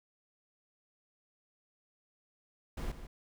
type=noise with echo; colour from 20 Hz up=brown; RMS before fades=-37 dBFS; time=2.77-2.92 s; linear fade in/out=5 ms; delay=150 ms; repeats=1; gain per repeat=-10 dB; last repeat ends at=3.07 s; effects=none